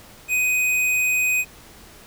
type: tone with hard clipping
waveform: sine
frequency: 2500 Hz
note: D#7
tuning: 8 cents sharp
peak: -19 dBFS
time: 0.28-1.45 s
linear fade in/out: 50 ms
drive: 14 dB
effects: pink hiss -46 dBFS RMS until 2.06 s